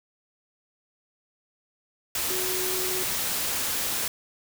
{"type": "tone in noise", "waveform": "sine", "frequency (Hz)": 370, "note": "F#4", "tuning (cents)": 0, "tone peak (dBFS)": -32, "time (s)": [2.3, 3.03], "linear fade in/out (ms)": 2, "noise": "white", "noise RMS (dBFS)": -28, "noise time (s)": [2.15, 4.08], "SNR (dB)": -7, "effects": []}